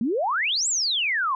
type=exponential two-way sweep; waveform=sine; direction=up then down; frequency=210 to 8010 to 996 Hz; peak=-21 dBFS; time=0.01-1.35 s; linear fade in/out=2 ms; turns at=0.68 s; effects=none